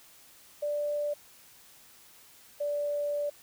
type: tone pair in turn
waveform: sine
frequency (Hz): 587.3 / 582.6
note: D5 / D5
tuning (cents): 0 / -14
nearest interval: unison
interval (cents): 14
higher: first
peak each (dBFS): -28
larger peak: neither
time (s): 0.62-1.14 / 2.6-3.3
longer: second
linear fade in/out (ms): 10
effects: white hiss -56 dBFS RMS until 3.42 s